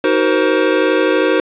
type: chord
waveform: square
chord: C half-diminished seventh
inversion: first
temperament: just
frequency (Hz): 314 / 376.7 / 470.9 / 523.3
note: Eb4 / Gb4 / Bb4 / C5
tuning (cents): +16 / +31 / +18 / 0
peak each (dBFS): -18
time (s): 0.04-1.4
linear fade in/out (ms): 2
effects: resampled to 8000 Hz + 7-bit